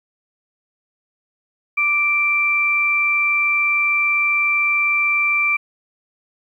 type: tone pair together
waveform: sine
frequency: 1175.3 / 2349 Hz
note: D6 / D7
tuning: +1 / 0 cents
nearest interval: octave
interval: 1199 cents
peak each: -25 / -15 dBFS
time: 1.77-5.57 s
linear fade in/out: 10 ms
effects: 9-bit